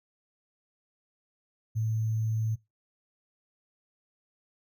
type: tone with sample-and-hold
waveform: sine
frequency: 110.7 Hz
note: A2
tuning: 11 cents sharp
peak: -26 dBFS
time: 1.75-2.56 s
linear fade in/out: 20 ms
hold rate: 6300 Hz
effects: noise-tail reverb RT60 0.2 s tail -20 dB re dry